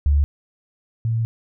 sine tone pair in turn, 72 / 113.9 Hz, D2 / A#2, -34 / -40 cents, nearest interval minor sixth, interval 794 cents, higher second, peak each -13 / -18 dBFS, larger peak first, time 0.06-0.24 / 1.05-1.25 s, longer second, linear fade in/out 0 ms, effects none

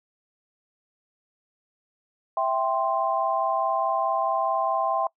sine chord, C major, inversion first, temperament equal, 659.3 / 784 / 1046.5 Hz, E5 / G5 / C6, 0 / 0 / 0 cents, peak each -26 dBFS, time 2.37-5.07 s, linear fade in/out 2 ms, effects noise-tail reverb RT60 0.1 s tail -24 dB re dry

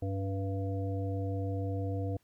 harmonic tone with a mistuned harmonic, 97.7 Hz, G2, 5 cents flat, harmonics 1 / 3 / 5 / 7, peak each -32 / -39 / -40 / -44 dBFS, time 0.02-2.17 s, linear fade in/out 5 ms, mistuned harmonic 3, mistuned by -39 cents, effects pink hiss -72 dBFS RMS until 2.23 s

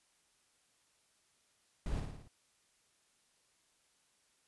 brown noise with echo, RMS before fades -37 dBFS, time 1.86-2 s, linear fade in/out 2 ms, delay 56 ms, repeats 5, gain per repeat -4 dB, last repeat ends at 2.28 s, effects white hiss -73 dBFS RMS until 4.47 s + resampled to 24000 Hz

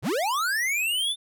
square linear sweep, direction up, 74.8 to 3600 Hz, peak -24 dBFS, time 0.02-1.16 s, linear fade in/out 50 ms, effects none

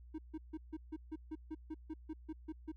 triangle tone bursts, 313.8 Hz, D#4, 15 cents sharp, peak -38 dBFS, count 14, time 0.14-2.72 s, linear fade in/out 10 ms, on 45 ms, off 150 ms, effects added 60 Hz sine -53 dBFS peak until 2.76 s

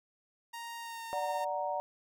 sawtooth tone with pitch glide, 932.3 to 915.8 Hz, A#5 to A#5, 0 to -31 cents, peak -37 dBFS, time 0.53-1.45 s, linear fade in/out 10 ms, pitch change -31 cents, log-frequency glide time 0.79-1.04 s
sine chord, D augmented, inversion none, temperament equal, 587.3 / 740 / 932.3 Hz, D5 / F#5 / A#5, 0 / 0 / 0 cents, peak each -36 dBFS, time 1.13-1.8 s, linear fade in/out 0 ms
effects none

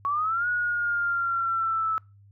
sine linear two-way sweep, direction up then down, 1108.7 to 1459 to 1305 Hz, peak -23 dBFS, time 0.05-1.98 s, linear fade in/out 0 ms, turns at 0.48 s, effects noise-tail reverb RT60 0.3 s tail -26 dB re dry + added 100 Hz sine -51 dBFS peak until 2.31 s

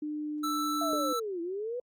sine tone with pitch glide, 300.9 to 298.1 Hz, D4 to D4, +42 to +26 cents, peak -32 dBFS, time 0.02-1.13 s, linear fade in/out 5 ms, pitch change -16 cents, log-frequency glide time 0.24-0.57 s
square tone, 1322 Hz, E6, 5 cents sharp, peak -31 dBFS, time 0.43-1.2 s, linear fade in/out 10 ms
sine linear two-way sweep, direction down then up, 690 to 329.6 to 505 Hz, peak -32 dBFS, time 0.81-1.8 s, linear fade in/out 5 ms, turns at 1.41 s
sine tone with exponential decay, 431.9 Hz, A4, 32 cents flat, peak -31 dBFS, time 0.93-1.06 s, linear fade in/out 0 ms, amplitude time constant 27 ms
effects Opus 48 kbps

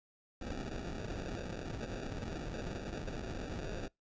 pink noise with sample-and-hold, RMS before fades -41 dBFS, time 0.41-3.88 s, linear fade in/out 5 ms, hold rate 1050 Hz, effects noise-tail reverb RT60 0.2 s tail -26 dB re dry + resampled to 16000 Hz

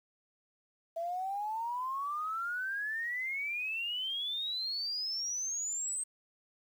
sine exponential sweep, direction up, 659.3 to 8372 Hz, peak -33 dBFS, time 0.96-6.04 s, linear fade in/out 10 ms, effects 10-bit

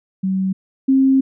sine tone pair in turn, 190 / 267.1 Hz, F#3 / C4, +46 / +36 cents, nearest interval tritone, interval 590 cents, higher second, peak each -16 / -10 dBFS, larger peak second, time 0.23-0.53 / 0.88-1.21 s, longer second, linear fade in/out 10 ms, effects none

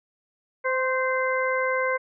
harmonic tone with a mistuned harmonic, 517 Hz, C5, 21 cents flat, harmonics 1 / 2 / 3 / 4, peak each -25 / -28 / -29 / -29 dBFS, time 0.64-1.98 s, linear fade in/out 20 ms, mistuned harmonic 2, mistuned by +21 cents, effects none

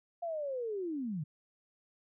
sine linear sweep, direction down, 698.5 to 138.59 Hz, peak -34 dBFS, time 0.22-1.24 s, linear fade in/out 10 ms, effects none

